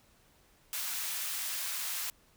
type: high-pass noise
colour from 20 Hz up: white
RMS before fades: -36 dBFS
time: 0.73-2.1 s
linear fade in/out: 0 ms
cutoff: 1100 Hz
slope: 12 dB/octave
effects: pink hiss -65 dBFS RMS until 2.36 s